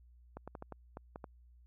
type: clicks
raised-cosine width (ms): 1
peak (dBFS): -30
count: 8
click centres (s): 0.37 / 0.476 / 0.552 / 0.624 / 0.723 / 0.971 / 1.159 / 1.242
effects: added 60 Hz sine -58 dBFS peak until 1.66 s